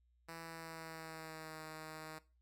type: tone with pitch glide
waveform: 5% pulse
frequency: 164.81 to 157.09 Hz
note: E3 to D#3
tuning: 0 to +17 cents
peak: -36 dBFS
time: 0.28-2.19 s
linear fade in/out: 10 ms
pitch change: -83 cents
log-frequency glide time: 0.41-1.62 s
effects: noise-tail reverb RT60 0.3 s tail -18 dB re dry + added 60 Hz sine -70 dBFS peak until 2.41 s